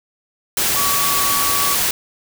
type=tone in noise; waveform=sine; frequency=1135 Hz; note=C#6; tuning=41 cents sharp; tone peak=-21 dBFS; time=0.76-1.75 s; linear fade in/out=2 ms; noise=white; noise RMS=-18 dBFS; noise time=0.57-1.91 s; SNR=-6 dB; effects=none